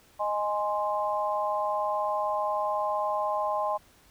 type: chord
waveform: sine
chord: Ab major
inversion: second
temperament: equal with one note detuned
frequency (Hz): 620.1 / 830.6 / 1046.5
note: Eb5 / Ab5 / C6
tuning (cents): -6 / 0 / 0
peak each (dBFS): -30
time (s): 0.19-3.78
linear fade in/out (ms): 20
effects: pink hiss -59 dBFS RMS until 4.1 s